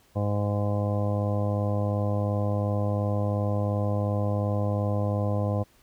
harmonic tone, 102.8 Hz, G#2, 17 cents flat, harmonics 1 / 2 / 3 / 4 / 5 / 6 / 7 / 8 / 10, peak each -25 / -32 / -36 / -43 / -32 / -35 / -39 / -42 / -41 dBFS, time 0.15-5.64 s, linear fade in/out 20 ms, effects pink hiss -61 dBFS RMS until 5.82 s

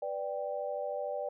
sine chord, G major, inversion first, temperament equal, 493.9 / 587.3 / 784 Hz, B4 / D5 / G5, 0 / 0 / 0 cents, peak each -39 / -35 / -40 dBFS, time 0.02-1.29 s, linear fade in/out 5 ms, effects none

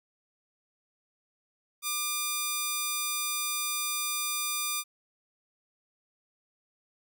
5% pulse tone, 1200 Hz, D6, 37 cents sharp, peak -17 dBFS, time 1.82-4.84 s, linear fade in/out 50 ms, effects none

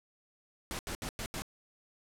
pink noise bursts at uneven times, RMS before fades -38 dBFS, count 5, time 0.71-0.79 / 0.87-0.95 / 1.02-1.09 / 1.19-1.26 / 1.34-1.42 s, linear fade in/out 0 ms, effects low-pass 12000 Hz 12 dB/octave

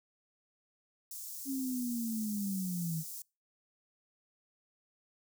white high-pass noise, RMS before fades -44 dBFS, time 1.11-3.22 s, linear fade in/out 2 ms, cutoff 5700 Hz, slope 24 dB/octave
sine linear sweep, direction down, 273.9 to 155.56 Hz, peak -33 dBFS, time 1.45-3.04 s, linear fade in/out 50 ms
effects noise-tail reverb RT60 0.3 s tail -26 dB re dry

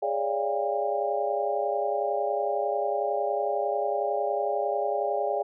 sine tone cluster, 412.1 / 561 / 592 / 695 / 805 Hz, G#4 / C#5 / D5 / F5 / G5, -13 / +21 / +14 / -9 / +46 cents, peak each -31 dBFS, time 0.02-5.43 s, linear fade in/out 10 ms, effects none

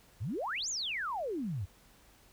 sine exponential two-way sweep, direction up then down, 83.3 to 7390 to 83.3 Hz, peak -33 dBFS, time 0.2-1.66 s, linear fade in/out 20 ms, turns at 0.69 s, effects added 45 Hz sine -66 dBFS peak until 2.32 s + pink hiss -62 dBFS RMS until 2.32 s

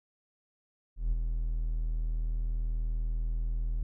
triangle tone with ADSR envelope, 40.22 Hz, E1, 42 cents flat, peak -21 dBFS, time 0.96-3.83 s, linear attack 160 ms, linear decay 18 ms, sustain -5 dB, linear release 4 ms, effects tanh soft clip ceiling -17 dBFS

